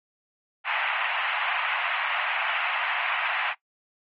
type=band-pass noise; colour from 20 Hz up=white; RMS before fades=-27 dBFS; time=0.64-3.55 s; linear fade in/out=50 ms; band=690 to 2800 Hz; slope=48 dB/octave; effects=noise-tail reverb RT60 0.1 s tail -18 dB re dry + MP3 32 kbps